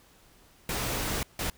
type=noise bursts at uneven times; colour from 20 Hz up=pink; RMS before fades=-31 dBFS; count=2; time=0.69-1.23 / 1.39-1.5 s; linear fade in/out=2 ms; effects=pink hiss -59 dBFS RMS until 1.57 s